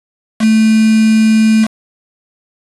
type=tone with quantisation; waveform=sine; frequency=219.6 Hz; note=A3; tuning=3 cents flat; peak=-6 dBFS; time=0.39-1.68 s; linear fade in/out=50 ms; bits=3; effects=resampled to 24000 Hz